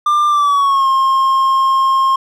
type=tone with pitch glide; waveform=triangle; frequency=1192 to 1068.1 Hz; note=D6 to C6; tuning=+25 to +35 cents; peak=-8 dBFS; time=0.06-2.16 s; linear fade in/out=5 ms; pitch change=-190 cents; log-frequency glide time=0.28-0.88 s; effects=none